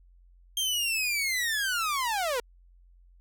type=linear sweep; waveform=sawtooth; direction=down; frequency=3202 to 460 Hz; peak=-23 dBFS; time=0.57-2.4 s; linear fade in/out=2 ms; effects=added 44 Hz sine -54 dBFS peak until 3.2 s